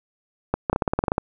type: clicks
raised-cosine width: 1 ms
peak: -6 dBFS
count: 12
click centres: 0.54 / 0.698 / 0.73 / 0.761 / 0.822 / 0.878 / 0.935 / 0.99 / 1.039 / 1.082 / 1.119 / 1.181 s
effects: none